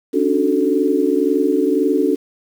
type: chord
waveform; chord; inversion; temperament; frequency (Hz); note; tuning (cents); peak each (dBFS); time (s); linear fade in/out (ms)
sine; D major seventh; third; equal with one note detuned; 277.2 / 299.1 / 370 / 440; C#4 / D4 / F#4 / A4; 0 / +32 / 0 / 0; -19; 0.13-2.16; 20
effects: 7-bit